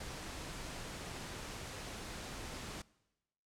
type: noise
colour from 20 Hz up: pink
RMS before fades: -45 dBFS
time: 0-2.82 s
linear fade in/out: 5 ms
effects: noise-tail reverb RT60 1.0 s tail -22 dB re dry + low-pass 9000 Hz 12 dB/octave